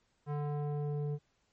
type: tone with low-pass filter sweep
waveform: square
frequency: 146.83 Hz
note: D3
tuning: in tune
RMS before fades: -35 dBFS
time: 0.26-1.19 s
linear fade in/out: 50 ms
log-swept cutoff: 1100 to 390 Hz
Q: 1.3
effects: pink hiss -75 dBFS RMS until 1.52 s + MP3 32 kbps